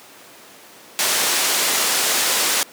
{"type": "low-pass noise", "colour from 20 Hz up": "white", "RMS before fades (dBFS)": -19, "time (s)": [0.99, 2.63], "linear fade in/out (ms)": 0, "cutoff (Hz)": 9400, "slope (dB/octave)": 12, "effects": ["pink hiss -43 dBFS RMS until 2.72 s", "high-pass 300 Hz 12 dB/octave"]}